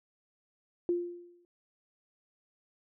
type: tone with exponential decay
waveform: sine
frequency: 349.2 Hz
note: F4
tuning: in tune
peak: -24 dBFS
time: 0.89-1.45 s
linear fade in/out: 1 ms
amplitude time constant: 120 ms
effects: none